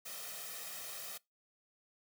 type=noise with comb filter; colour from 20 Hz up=white; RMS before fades=-45 dBFS; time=0.05-1.18 s; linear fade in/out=10 ms; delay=1.6 ms; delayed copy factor=+0.7; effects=noise-tail reverb RT60 0.2 s tail -23 dB re dry + high-pass 200 Hz 12 dB/octave